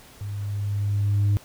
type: tone with level ramp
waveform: sine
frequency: 101.8 Hz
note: G#2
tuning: 34 cents flat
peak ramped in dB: -29 to -14 dBFS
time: 0.21-1.37 s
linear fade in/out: 0 ms
effects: tanh soft clip ceiling -16 dBFS + pink hiss -49 dBFS RMS until 1.44 s